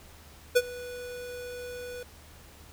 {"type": "tone with ADSR envelope", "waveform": "square", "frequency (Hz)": 491.8, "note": "B4", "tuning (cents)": -7, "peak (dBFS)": -17, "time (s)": [0.55, 2.03], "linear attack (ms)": 17, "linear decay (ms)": 45, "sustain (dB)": -21, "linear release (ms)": 3, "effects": ["added 76 Hz sine -53 dBFS peak until 2.72 s", "pink hiss -53 dBFS RMS until 2.72 s"]}